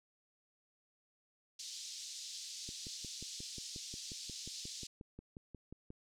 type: band-pass noise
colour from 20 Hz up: pink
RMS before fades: -47 dBFS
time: 1.59-4.87 s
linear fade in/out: 5 ms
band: 4000 to 7000 Hz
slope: 24 dB/octave
type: click train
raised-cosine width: 3 ms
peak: -36 dBFS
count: 19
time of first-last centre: 2.69-5.904 s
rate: 5.6 Hz
effects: none